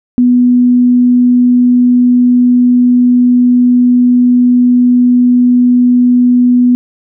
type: tone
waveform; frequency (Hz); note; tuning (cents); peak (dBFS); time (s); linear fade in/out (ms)
sine; 246.4; B3; -4; -4; 0.18-6.75; 0
effects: none